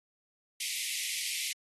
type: high-pass noise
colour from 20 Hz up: pink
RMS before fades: -35 dBFS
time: 0.6-1.53 s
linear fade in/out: 5 ms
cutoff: 2000 Hz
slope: 96 dB/octave
effects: AAC 32 kbps